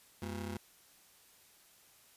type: ring-modulated tone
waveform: 25% pulse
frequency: 148 Hz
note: D3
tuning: 14 cents sharp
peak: -32 dBFS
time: 0.22-0.57 s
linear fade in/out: 0 ms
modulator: 56.9 Hz
effects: white hiss -63 dBFS RMS until 2.16 s + resampled to 32000 Hz